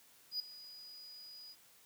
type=tone with ADSR envelope; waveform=triangle; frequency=4926 Hz; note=D#8; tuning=18 cents flat; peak=-32 dBFS; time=0.31-1.56 s; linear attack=88 ms; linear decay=4 ms; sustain=-17 dB; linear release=51 ms; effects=white hiss -64 dBFS RMS until 1.85 s + high-pass 60 Hz 12 dB/octave